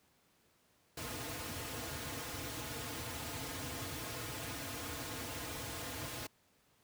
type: noise with comb filter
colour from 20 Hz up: pink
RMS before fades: -42 dBFS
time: 0.97-6.27 s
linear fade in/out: 5 ms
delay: 5.2 ms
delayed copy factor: -1
effects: pink hiss -71 dBFS RMS until 6.83 s + high-pass 80 Hz 12 dB/octave